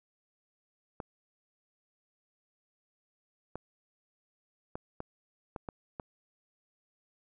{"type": "clicks", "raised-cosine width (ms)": 1, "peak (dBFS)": -24, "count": 7, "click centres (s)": [1.002, 3.556, 4.755, 5.004, 5.562, 5.688, 5.998], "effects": []}